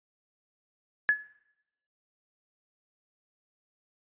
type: tone with exponential decay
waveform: sine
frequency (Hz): 1703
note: G#6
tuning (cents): +43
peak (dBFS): -16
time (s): 1.09-1.27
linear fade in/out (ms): 0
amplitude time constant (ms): 37
effects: noise-tail reverb RT60 0.8 s tail -19 dB re dry + resampled to 8000 Hz